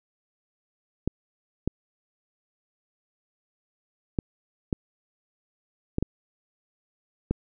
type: clicks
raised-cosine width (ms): 3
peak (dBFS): -11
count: 7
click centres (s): 1.076 / 1.676 / 4.188 / 4.728 / 5.984 / 6.026 / 7.31
effects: none